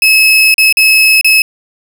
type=tone with dropouts; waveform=35% pulse; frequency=2584 Hz; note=E7; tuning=35 cents flat; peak=-3 dBFS; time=0.02-1.42 s; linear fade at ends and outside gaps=2 ms; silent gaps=0.542-0.581 / 0.726-0.77 / 1.212-1.245 s; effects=none